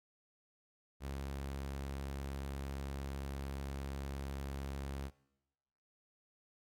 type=tone; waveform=sawtooth; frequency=68.7 Hz; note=C#2; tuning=15 cents flat; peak=-36 dBFS; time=1-5.11 s; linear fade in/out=50 ms; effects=noise-tail reverb RT60 1.0 s tail -22 dB re dry + AAC 64 kbps